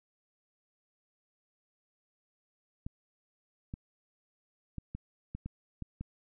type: clicks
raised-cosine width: 5 ms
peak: -26 dBFS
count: 8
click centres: 2.865 / 3.739 / 4.783 / 4.95 / 5.35 / 5.46 / 5.823 / 6.01 s
effects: none